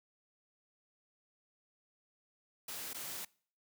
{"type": "noise with dropouts", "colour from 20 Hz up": "white", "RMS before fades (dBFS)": -43, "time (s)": [2.68, 3.25], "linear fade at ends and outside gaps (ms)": 5, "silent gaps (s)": [2.933, 2.944], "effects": ["noise-tail reverb RT60 0.5 s tail -24 dB re dry", "high-pass 100 Hz 12 dB/octave"]}